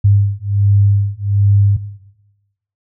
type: beating tone pair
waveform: sine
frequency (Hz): 100.1 / 101.4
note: G2 / G#2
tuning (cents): +37 / -41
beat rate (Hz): 1.3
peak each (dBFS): -12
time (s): 0.04-1.77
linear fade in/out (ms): 10
effects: noise-tail reverb RT60 1.0 s tail -17 dB re dry